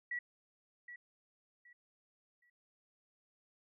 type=tone with echo; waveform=sine; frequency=1936 Hz; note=B6; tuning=35 cents flat; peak=-36 dBFS; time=0.11-0.19 s; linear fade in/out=5 ms; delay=770 ms; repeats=3; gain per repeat=-11 dB; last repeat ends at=2.5 s; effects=none